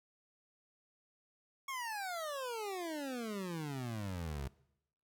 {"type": "exponential sweep", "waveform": "25% pulse", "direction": "down", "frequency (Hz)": [1110, 64.7], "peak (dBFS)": -35, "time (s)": [1.68, 4.48], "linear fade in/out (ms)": 5, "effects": ["noise-tail reverb RT60 0.8 s tail -21 dB re dry"]}